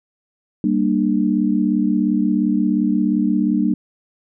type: chord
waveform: sine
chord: G minor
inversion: none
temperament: equal with one note detuned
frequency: 196 / 233.1 / 298.8 Hz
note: G3 / Bb3 / D4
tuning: 0 / 0 / +30 cents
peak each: -19 dBFS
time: 0.64-3.74 s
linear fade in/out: 2 ms
effects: none